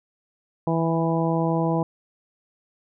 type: harmonic tone with a mistuned harmonic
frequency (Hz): 164.81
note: E3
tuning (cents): 0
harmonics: 1 / 2 / 3 / 4 / 5 / 6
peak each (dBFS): -23 / -26 / -28 / -29 / -30 / -31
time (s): 0.67-1.83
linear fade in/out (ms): 2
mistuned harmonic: 1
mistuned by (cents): -15
effects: none